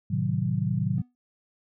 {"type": "chord", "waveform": "sine", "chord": "A diminished seventh", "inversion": "none", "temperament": "equal with one note detuned", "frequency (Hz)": [110, 130.81, 155.56, 186.5], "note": ["A2", "C3", "Eb3", "Gb3"], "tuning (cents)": [0, 0, 0, 14], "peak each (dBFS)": -29, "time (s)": [0.1, 1.02], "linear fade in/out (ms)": 10}
{"type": "tone with exponential decay", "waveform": "triangle", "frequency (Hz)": 246.9, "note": "B3", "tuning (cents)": 0, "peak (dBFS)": -35, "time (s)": [0.98, 1.15], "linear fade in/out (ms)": 0, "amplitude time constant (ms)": 36}
{"effects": []}